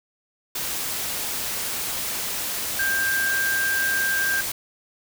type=tone in noise; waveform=sine; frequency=1587 Hz; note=G6; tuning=21 cents sharp; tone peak=-21 dBFS; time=2.79-4.41 s; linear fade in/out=5 ms; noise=white; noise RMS=-28 dBFS; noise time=0.55-4.52 s; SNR=+4 dB; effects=none